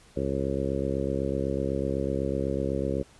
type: harmonic tone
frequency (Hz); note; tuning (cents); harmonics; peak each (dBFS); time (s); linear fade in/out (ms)
68; C#2; -33; 1 / 2 / 3 / 4 / 5 / 6 / 7 / 8; -34 / -34 / -34 / -34 / -34 / -34 / -34 / -34; 0.16-3.03; 10
effects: pink hiss -56 dBFS RMS until 3.19 s + resampled to 24000 Hz